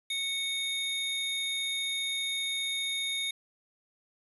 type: tone pair together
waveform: square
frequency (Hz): 2218 / 3685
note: C#7 / A#7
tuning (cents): 0 / -21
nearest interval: major sixth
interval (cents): 879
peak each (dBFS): -36 / -32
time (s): 0.1-3.31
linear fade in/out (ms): 5
effects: resampled to 32000 Hz + 9-bit